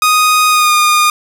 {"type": "tone with pitch glide", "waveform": "sawtooth", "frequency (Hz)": [1244.5, 1219.6], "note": ["D#6", "D#6"], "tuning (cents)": [0, -35], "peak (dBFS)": -4, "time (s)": [0.02, 1.1], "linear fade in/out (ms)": 2, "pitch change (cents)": -35, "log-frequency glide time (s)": [0.49, 0.73], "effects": []}